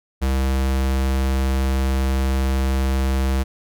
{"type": "tone", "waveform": "square", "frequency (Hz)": 66.3, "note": "C2", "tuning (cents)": 23, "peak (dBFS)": -18, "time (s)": [0.21, 3.44], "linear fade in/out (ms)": 20, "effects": []}